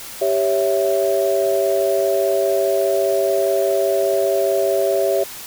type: chord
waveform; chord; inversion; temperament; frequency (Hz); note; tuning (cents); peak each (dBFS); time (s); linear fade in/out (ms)
sine; C# diminished; second; equal; 392 / 554.4 / 659.3; G4 / C#5 / E5; 0 / 0 / 0; -19; 0.21-5.24; 10
effects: tanh soft clip ceiling -5 dBFS + white hiss -34 dBFS RMS until 5.46 s